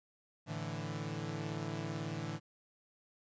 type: chord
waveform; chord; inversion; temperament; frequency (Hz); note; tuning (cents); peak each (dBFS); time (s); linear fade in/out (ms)
sawtooth; A suspended fourth; none; equal; 110 / 146.83 / 164.81; A2 / D3 / E3; 0 / 0 / 0; -39 / -38 / -38; 0.46-2.4; 50
effects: resampled to 16000 Hz + 12-bit